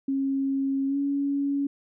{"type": "tone with pitch glide", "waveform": "sine", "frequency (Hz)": [271.9, 280.8], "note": ["C#4", "C#4"], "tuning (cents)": [-33, 22], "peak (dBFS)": -23, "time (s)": [0.08, 1.67], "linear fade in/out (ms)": 5, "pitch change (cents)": 55, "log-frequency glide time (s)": [0.87, 0.97], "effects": []}